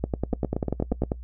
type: two click trains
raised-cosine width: 2 ms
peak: -11 / -12 dBFS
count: 12 / 7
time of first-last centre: 0.04-1.118 / 0.33-1.036 s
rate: 10.2 / 8.5 Hz
effects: noise-tail reverb RT60 0.1 s tail -21 dB re dry + added 60 Hz sine -36 dBFS peak until 1.23 s